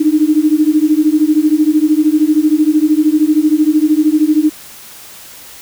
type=beating tone pair; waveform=sine; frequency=300 / 313 Hz; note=D4 / D#4; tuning=+37 / +10 cents; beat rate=13 Hz; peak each=-11 dBFS; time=0-4.5 s; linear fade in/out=10 ms; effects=white hiss -35 dBFS RMS until 5.61 s